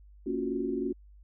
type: chord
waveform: sine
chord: Gb major seventh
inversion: first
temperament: just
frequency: 231.2 / 277.5 / 346.9 / 370 Hz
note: Bb3 / Db4 / F4 / Gb4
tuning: -14 / +2 / -12 / 0 cents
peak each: -36 / -33 / -36 / -33 dBFS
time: 0.26-0.93 s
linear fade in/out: 10 ms
effects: added 50 Hz sine -51 dBFS peak until 1.23 s